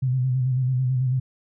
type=tone with vibrato; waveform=sine; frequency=128.4 Hz; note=C3; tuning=32 cents flat; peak=-19 dBFS; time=0.02-1.2 s; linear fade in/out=10 ms; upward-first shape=square; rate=9.1 Hz; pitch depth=42 cents each way; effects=none